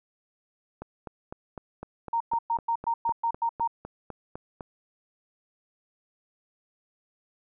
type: click train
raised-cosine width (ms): 1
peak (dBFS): -23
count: 16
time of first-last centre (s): 0.82-4.608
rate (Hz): 3.96
type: tone bursts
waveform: sine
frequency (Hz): 926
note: A#5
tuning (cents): -12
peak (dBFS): -23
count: 9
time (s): 2.13-3.676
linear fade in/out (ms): 5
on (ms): 74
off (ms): 110
effects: none